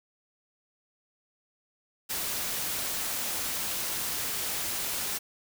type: noise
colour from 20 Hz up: white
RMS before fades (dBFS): -32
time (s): 2.09-5.19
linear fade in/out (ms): 20
effects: none